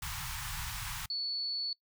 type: band-stop noise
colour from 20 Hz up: pink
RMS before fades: -39 dBFS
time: 0.02-1.06 s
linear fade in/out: 5 ms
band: 150 to 850 Hz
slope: 48 dB/octave
type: tone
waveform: sine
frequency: 4435 Hz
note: C#8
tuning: in tune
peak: -32 dBFS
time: 1.1-1.73 s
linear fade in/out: 2 ms
effects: noise-tail reverb RT60 0.1 s tail -24 dB re dry